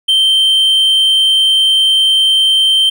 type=tone; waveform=triangle; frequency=3125 Hz; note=G7; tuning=6 cents flat; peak=-6 dBFS; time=0.08-2.9 s; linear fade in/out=10 ms; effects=none

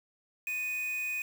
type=tone with quantisation; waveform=triangle; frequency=2489 Hz; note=D#7; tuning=in tune; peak=-30 dBFS; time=0.47-1.22 s; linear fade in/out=2 ms; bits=7; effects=none

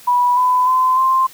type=tone with pitch steps; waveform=sine; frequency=980 / 1002.3 / 1025.2 / 1048.5 Hz; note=B5 / B5 / C6 / C6; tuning=-14 / +25 / -36 / +3 cents; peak=-11 dBFS; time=0.07-1.27 s; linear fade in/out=10 ms; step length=300 ms; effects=white hiss -42 dBFS RMS until 1.33 s

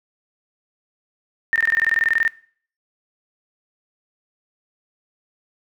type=tone bursts; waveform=sine; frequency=1816 Hz; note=A#6; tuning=46 cents flat; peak=-14 dBFS; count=16; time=1.53-2.278 s; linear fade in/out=0 ms; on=28 ms; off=20 ms; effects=noise-tail reverb RT60 0.5 s tail -21 dB re dry

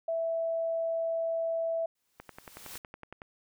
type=tone; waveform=sine; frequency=659.3 Hz; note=E5; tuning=in tune; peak=-28 dBFS; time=0.08-1.86 s; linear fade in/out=5 ms
type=noise with exponential growth; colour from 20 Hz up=white; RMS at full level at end=-42 dBFS; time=1.95-2.78 s; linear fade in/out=5 ms; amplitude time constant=180 ms
type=click train; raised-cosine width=0.5 ms; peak=-28 dBFS; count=12; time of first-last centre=2.2-3.219 s; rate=10.8 Hz
effects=none

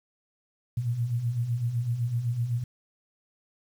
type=beating tone pair; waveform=sine; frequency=113.3 / 121.2 Hz; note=A#2 / B2; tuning=-49 / -32 cents; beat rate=7.9 Hz; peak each=-33 / -26 dBFS; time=0.77-2.64 s; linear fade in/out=5 ms; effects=9-bit

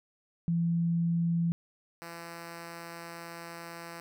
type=tone pair in turn; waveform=sine / 5% pulse; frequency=168.9 / 168.9 Hz; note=E3 / E3; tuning=+42 / +42 cents; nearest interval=unison; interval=0 cents; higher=neither; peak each=-25 / -30 dBFS; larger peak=first; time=0.48-1.52 / 2.02-4 s; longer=second; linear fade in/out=0 ms; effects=none

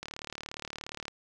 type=click train; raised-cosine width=0.2 ms; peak=-21 dBFS; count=40; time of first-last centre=0.03-1.081 s; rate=37.1 Hz; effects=none

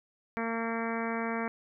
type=harmonic tone; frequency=228.5 Hz; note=A#3; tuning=34 cents flat; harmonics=1 / 2 / 3 / 4 / 5 / 6 / 7 / 8 / 9 / 10; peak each=-34 / -37 / -39 / -40 / -41 / -42 / -42 / -43 / -44 / -44 dBFS; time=0.37-1.48 s; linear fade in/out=0 ms; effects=none

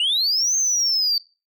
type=linear two-way sweep; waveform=sine; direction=up then down; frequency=2794 to 6380 to 4572 Hz; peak=-15 dBFS; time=0-1.18 s; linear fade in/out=2 ms; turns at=0.56 s; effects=noise-tail reverb RT60 0.3 s tail -22 dB re dry + tanh soft clip ceiling -16 dBFS

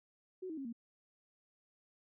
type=tone with pitch steps; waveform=sine; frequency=371.5 / 317.9 / 272 / 232.7 Hz; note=F#4 / D#4 / C#4 / A#3; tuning=+7 / +37 / -33 / -3 cents; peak=-40 dBFS; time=0.42-0.728 s; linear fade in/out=10 ms; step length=77 ms; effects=none

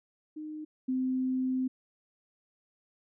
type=tone pair in turn; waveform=sine; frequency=307.1 / 258.2 Hz; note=D#4 / C4; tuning=-23 / -23 cents; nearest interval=minor third; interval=300 cents; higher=first; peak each=-37 / -27 dBFS; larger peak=second; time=0.36-0.65 / 0.88-1.68 s; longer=second; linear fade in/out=10 ms; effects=none

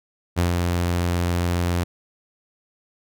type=tone with ADSR envelope; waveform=sawtooth; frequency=87.31 Hz; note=F2; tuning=in tune; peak=-13 dBFS; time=0.36-1.84 s; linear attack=28 ms; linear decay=130 ms; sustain=-3 dB; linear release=10 ms; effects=none

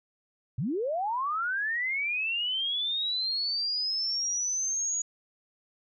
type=linear sweep; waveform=sine; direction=up; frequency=101.9 to 6810 Hz; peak=-27 dBFS; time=0.58-5.02 s; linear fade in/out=5 ms; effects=none

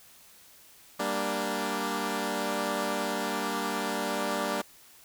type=chord; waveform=10% pulse; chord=G minor; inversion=none; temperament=equal; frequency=196 / 233.1 / 293.7 Hz; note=G3 / Bb3 / D4; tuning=0 / 0 / 0 cents; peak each=-25 dBFS; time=0.99-4.62 s; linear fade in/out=10 ms; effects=white hiss -55 dBFS RMS until 5.04 s

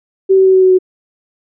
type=tone with pitch steps; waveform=sine; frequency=383.7 / 381 / 378.4 / 375.8 / 373.2 / 370.6 Hz; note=G4 / G4 / F#4 / F#4 / F#4 / F#4; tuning=-37 / -49 / +39 / +27 / +15 / +3 cents; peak=-5 dBFS; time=0.29-0.788 s; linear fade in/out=20 ms; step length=83 ms; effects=none

